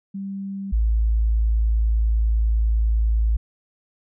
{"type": "tone pair in turn", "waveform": "sine", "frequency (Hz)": [196, 55], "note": ["G3", "A1"], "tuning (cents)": [0, 0], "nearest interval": "octave + minor seventh", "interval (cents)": 2200, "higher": "first", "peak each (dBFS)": [-27, -16], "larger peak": "second", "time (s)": [[0.14, 0.72], [0.72, 3.37]], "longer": "second", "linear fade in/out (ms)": 10, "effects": []}